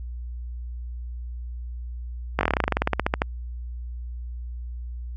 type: slowing click train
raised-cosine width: 0.5 ms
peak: -5 dBFS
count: 20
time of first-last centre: 2.39-3.219 s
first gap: 20 ms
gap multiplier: 1.08
effects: added 60 Hz sine -31 dBFS peak until 5.16 s